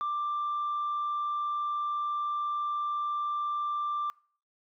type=tone; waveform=sine; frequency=1181 Hz; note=D6; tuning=9 cents sharp; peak=-27 dBFS; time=0.01-4.1 s; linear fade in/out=0 ms; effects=noise-tail reverb RT60 0.5 s tail -25 dB re dry + tanh soft clip ceiling -26 dBFS